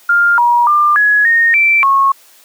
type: tone with pitch steps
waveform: sine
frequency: 1402 / 956 / 1194 / 1681 / 1848 / 2338 / 1094 Hz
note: F6 / A#5 / D6 / G#6 / A#6 / D7 / C#6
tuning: +6 / +43 / +28 / +20 / -16 / -8 / -23 cents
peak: -7 dBFS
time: 0.09-2.12 s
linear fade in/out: 5 ms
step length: 290 ms
effects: white hiss -45 dBFS RMS until 2.44 s + high-pass 400 Hz 12 dB/octave